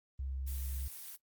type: tone with vibrato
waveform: sine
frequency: 66.6 Hz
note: C2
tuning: 31 cents sharp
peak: -36 dBFS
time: 0.19-0.88 s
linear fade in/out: 5 ms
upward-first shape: triangle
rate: 4.3 Hz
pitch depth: 11 cents each way
type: noise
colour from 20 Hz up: blue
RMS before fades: -47 dBFS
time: 0.46-1.17 s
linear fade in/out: 20 ms
effects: noise-tail reverb RT60 0.1 s tail -22 dB re dry + Opus 24 kbps